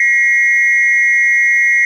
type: tone pair together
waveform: sine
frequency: 1909 / 2146 Hz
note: A#6 / C7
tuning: +41 / +43 cents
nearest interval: major second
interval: 202 cents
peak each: -10 dBFS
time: 0-1.85 s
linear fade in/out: 2 ms
effects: tanh soft clip ceiling -4 dBFS + 7-bit